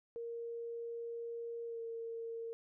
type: tone with pitch glide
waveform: sine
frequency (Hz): 466.2 to 458.5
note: A#4 to A#4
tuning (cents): 0 to -29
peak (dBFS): -40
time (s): 0.16-2.53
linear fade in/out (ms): 0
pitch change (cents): -29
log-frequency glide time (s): 1.66-1.8
effects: none